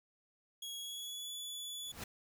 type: tone with pitch glide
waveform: sawtooth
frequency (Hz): 3322 to 3437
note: G#7 to A7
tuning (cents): 0 to -41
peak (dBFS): -39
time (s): 0.62-1.92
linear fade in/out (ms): 5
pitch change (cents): +59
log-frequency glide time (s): 0.79-1.33
type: noise with exponential growth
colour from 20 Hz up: pink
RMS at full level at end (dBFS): -40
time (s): 1.8-2.04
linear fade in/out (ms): 5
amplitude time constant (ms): 52
effects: none